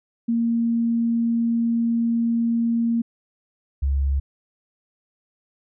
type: tone pair in turn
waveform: sine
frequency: 232 / 68.97 Hz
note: A#3 / C#2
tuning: -8 / -8 cents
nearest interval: octave + major sixth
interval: 2100 cents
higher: first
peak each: -18 dBFS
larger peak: neither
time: 0.28-3.02 / 3.82-4.2 s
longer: first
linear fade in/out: 10 ms
effects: none